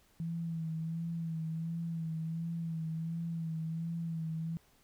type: tone with vibrato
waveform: sine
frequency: 163.9 Hz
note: E3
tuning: 10 cents flat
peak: -34 dBFS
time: 0.2-4.57 s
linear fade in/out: 0 ms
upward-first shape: sine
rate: 1.4 Hz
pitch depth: 39 cents each way
effects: pink hiss -67 dBFS RMS until 4.83 s